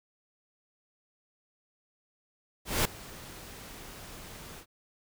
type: noise with ADSR envelope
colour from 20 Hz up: pink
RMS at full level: -25 dBFS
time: 2.65-4.66 s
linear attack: 200 ms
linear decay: 5 ms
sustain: -21 dB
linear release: 78 ms
effects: none